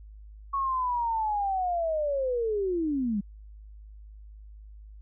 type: linear sweep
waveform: sine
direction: down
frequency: 1112 to 192.4 Hz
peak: -25 dBFS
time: 0.53-3.21 s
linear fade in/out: 10 ms
effects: added 52 Hz sine -44 dBFS peak until 5.01 s